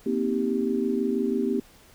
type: chord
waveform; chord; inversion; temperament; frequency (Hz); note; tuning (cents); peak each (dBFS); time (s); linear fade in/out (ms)
sine; C minor seventh; third; just; 235.5 / 261.6 / 314 / 392.4; Bb3 / C4 / Eb4 / G4; +18 / 0 / +16 / +2; -27 / -28 / -32 / -27; 0.06-1.6; 5
effects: pink hiss -54 dBFS RMS until 1.94 s